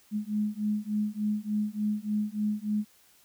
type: beating tone pair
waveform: sine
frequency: 208.9 / 212.3 Hz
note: G#3 / G#3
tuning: +10 / +38 cents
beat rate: 3.4 Hz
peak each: -30 dBFS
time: 0.11-2.85 s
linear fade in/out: 50 ms
effects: white hiss -61 dBFS RMS until 3.24 s